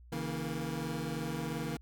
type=chord; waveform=25% pulse; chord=A# diminished; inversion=first; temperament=equal with one note detuned; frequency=138.59 / 161.42 / 233.1 Hz; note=C#3 / E3 / A#3; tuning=0 / -36 / 0 cents; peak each=-37 / -34 / -36 dBFS; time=0.12-1.77 s; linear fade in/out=5 ms; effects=added 60 Hz sine -52 dBFS peak until 1.81 s